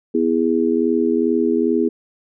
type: chord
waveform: sine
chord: E major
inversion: second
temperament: just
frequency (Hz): 247.2 / 329.6 / 412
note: B3 / E4 / G#4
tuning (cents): +2 / 0 / -14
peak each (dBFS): -19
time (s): 0.14-1.89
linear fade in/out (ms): 10
effects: none